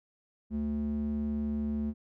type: tone with band-pass filter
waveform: square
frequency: 73.42 Hz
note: D2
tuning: in tune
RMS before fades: -32 dBFS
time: 0.5-1.94 s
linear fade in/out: 50 ms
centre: 190 Hz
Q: 6
effects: none